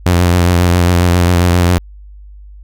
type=tone with vibrato; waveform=sawtooth; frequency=88 Hz; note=F2; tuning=14 cents sharp; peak=-4 dBFS; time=0.06-1.78 s; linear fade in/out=0 ms; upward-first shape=sine; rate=7.4 Hz; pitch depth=35 cents each way; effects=added 50 Hz sine -32 dBFS peak until 2.63 s